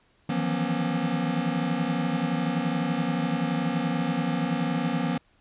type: tone cluster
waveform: square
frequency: 158.8 / 168 / 179.8 / 239.5 / 271.1 Hz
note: D#3 / E3 / F#3 / A#3 / C#4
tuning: +36 / +33 / -49 / +47 / -38 cents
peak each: -34 / -32 / -32 / -30 / -32 dBFS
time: 0.29-5.18 s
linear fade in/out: 5 ms
effects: pink hiss -64 dBFS RMS until 5.4 s + resampled to 8000 Hz